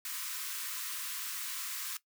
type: high-pass noise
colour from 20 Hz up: white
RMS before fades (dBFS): -39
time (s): 0.05-1.97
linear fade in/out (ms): 2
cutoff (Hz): 1000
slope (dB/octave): 96
effects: noise-tail reverb RT60 0.1 s tail -17 dB re dry